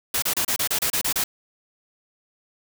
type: noise bursts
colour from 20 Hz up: white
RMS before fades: -23 dBFS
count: 10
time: 0.14-1.24 s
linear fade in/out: 5 ms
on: 83 ms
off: 30 ms
effects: none